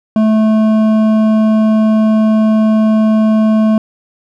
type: tone with hard clipping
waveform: triangle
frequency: 217.8 Hz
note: A3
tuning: 17 cents flat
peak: -9 dBFS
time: 0.16-3.78 s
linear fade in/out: 2 ms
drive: 13 dB
effects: none